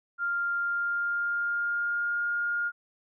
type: tone with pitch glide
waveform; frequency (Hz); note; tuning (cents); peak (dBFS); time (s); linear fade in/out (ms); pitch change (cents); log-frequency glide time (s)
sine; 1396.9 to 1417.2; F6 to F6; 0 to +25; -26; 0.18-2.72; 50; +25; 0.58-2.23
effects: none